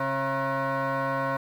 sine tone with frequency modulation, 269.3 Hz, C#4, 50 cents flat, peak -23 dBFS, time 0-1.37 s, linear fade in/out 5 ms, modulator 406 Hz, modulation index 3.1, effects tanh soft clip ceiling -22 dBFS + 9-bit

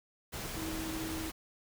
sine tone in noise, 320 Hz, D#4, 49 cents sharp, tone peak -38 dBFS, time 0.56-1.3 s, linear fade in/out 20 ms, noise pink, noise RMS -40 dBFS, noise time 0.32-1.32 s, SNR -1 dB, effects none

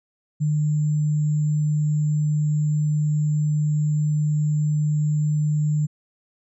sine tone with sample-and-hold, 150.8 Hz, D3, 46 cents sharp, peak -18 dBFS, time 0.4-5.87 s, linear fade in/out 20 ms, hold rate 7350 Hz, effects resampled to 24000 Hz

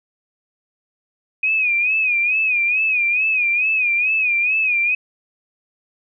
sine tone with vibrato, 2489 Hz, D#7, in tune, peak -15 dBFS, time 1.43-4.95 s, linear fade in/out 5 ms, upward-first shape sine, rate 2.3 Hz, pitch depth 95 cents each way, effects none

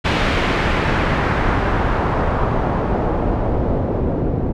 pink noise with low-pass filter sweep, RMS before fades -18 dBFS, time 0.04-4.53 s, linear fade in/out 20 ms, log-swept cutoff 2900 to 430 Hz, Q 1.1, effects none

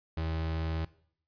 35% pulse tone, 80.5 Hz, E2, 41 cents flat, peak -29 dBFS, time 0.17-0.85 s, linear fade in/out 5 ms, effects noise-tail reverb RT60 0.6 s tail -19 dB re dry + resampled to 11025 Hz

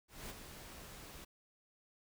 pink noise with ADSR envelope, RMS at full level -45 dBFS, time 0.08-1.25 s, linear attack 220 ms, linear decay 21 ms, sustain -7 dB, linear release 11 ms, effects none

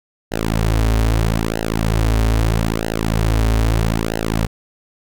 sawtooth tone with flanger, 55 Hz, A1, in tune, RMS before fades -17 dBFS, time 0.31-4.47 s, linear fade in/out 20 ms, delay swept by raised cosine 0.85 to 6.05 ms, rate 0.78 Hz, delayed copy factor -1, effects none

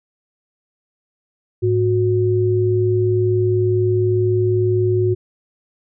sine tone pair together, 106.9 / 364.8 Hz, A2 / F#4, -49 / -24 cents, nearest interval octave + major sixth, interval 2125 cents, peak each -17 / -16 dBFS, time 1.62-5.15 s, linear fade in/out 20 ms, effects none

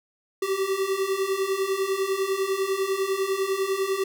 square beating tone pair, 380.2 / 390.2 Hz, F#4 / G4, +47 / -8 cents, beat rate 10 Hz, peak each -29 / -26 dBFS, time 0.42-4.04 s, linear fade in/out 5 ms, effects none

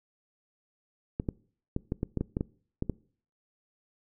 clicks, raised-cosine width 3 ms, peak -16 dBFS, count 11, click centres 1.199 / 1.288 / 1.764 / 1.921 / 2.031 / 2.173 / 2.21 / 2.369 / 2.409 / 2.824 / 2.897 s, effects noise-tail reverb RT60 0.5 s tail -23 dB re dry

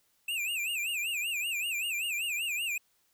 square tone with vibrato, 2596 Hz, E7, 27 cents flat, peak -31 dBFS, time 0.28-2.78 s, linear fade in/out 5 ms, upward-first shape sine, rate 5.2 Hz, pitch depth 170 cents each way, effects white hiss -71 dBFS RMS until 3.13 s

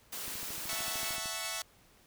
white high-pass noise, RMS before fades -40 dBFS, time 0.12-1.17 s, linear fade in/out 10 ms, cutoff 180 Hz, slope 12 dB/octave
click train, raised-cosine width 3 ms, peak -36 dBFS, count 14, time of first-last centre 0.28-1.257 s, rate 13.3 Hz
5% pulse chord, F# minor seventh, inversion third, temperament equal with one note detuned, 657.4 / 740 / 880 / 1108.7 Hz, E5 / F#5 / A5 / C#6, -5 / 0 / 0 / 0 cents, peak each -28 / -31 / -31 / -29 dBFS, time 0.69-1.62 s, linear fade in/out 2 ms
effects pink hiss -63 dBFS RMS until 2.06 s

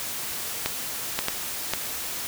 clicks, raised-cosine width 0.2 ms, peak -6 dBFS, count 4, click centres 0.66 / 1.19 / 1.284 / 1.736 s, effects white hiss -32 dBFS RMS until 2.27 s

